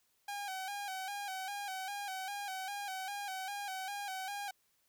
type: tone with vibrato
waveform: sawtooth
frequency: 784 Hz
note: G5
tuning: in tune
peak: -35 dBFS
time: 0.28-4.51 s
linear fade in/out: 5 ms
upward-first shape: square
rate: 2.5 Hz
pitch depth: 60 cents each way
effects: white hiss -75 dBFS RMS until 4.88 s